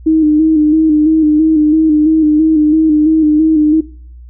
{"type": "tone with vibrato", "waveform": "sine", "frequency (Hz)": 310, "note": "D#4", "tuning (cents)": -6, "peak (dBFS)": -6, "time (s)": [0.06, 3.81], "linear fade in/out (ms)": 10, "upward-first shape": "square", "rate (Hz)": 3, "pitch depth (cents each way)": 41, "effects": ["noise-tail reverb RT60 0.6 s tail -22 dB re dry", "added 60 Hz sine -31 dBFS peak until 4.29 s"]}